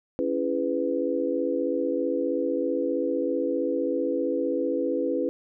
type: chord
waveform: sine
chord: C# minor seventh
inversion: none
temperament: just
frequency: 277.2 / 332.6 / 415.8 / 498.9 Hz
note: C#4 / E4 / G#4 / B4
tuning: 0 / +16 / +2 / +17 cents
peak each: -29 / -29 / -32 / -27 dBFS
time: 0.19-5.29 s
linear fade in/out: 0 ms
effects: none